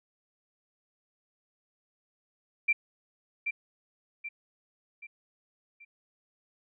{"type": "tone with echo", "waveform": "sine", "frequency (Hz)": 2356, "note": "D7", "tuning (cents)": 5, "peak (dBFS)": -21, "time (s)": [2.68, 2.73], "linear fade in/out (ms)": 10, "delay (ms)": 780, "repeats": 4, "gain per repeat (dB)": -7, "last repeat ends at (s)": 5.85, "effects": []}